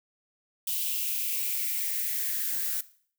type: noise with high-pass filter sweep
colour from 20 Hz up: violet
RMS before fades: -30 dBFS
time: 0.67-2.81 s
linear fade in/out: 5 ms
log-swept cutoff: 3000 to 1500 Hz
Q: 4.3
effects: noise-tail reverb RT60 0.5 s tail -17 dB re dry